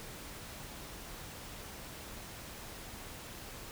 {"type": "silence", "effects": ["pink hiss -47 dBFS RMS until 3.71 s"]}